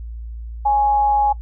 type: tone with amplitude modulation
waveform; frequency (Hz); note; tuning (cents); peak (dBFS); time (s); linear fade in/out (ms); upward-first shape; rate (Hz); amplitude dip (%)
sine; 830.6; G#5; 0; -12; 0.65-1.33; 10; sine; 272; 25
effects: noise-tail reverb RT60 0.1 s tail -18 dB re dry + added 57 Hz sine -28 dBFS peak until 1.41 s